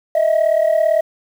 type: tone pair together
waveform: sine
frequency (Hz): 621.2 / 659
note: D#5 / E5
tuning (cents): -3 / -1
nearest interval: minor second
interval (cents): 102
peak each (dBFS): -13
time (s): 0.15-1.01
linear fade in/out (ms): 5
effects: tanh soft clip ceiling -9 dBFS + 7-bit